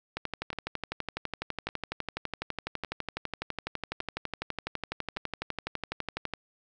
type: two click trains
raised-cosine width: 0.3 ms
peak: -22 / -16 dBFS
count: 5 / 75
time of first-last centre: 0.53-5.165 / 0.17-6.337 s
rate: 0.863 / 12 Hz
effects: none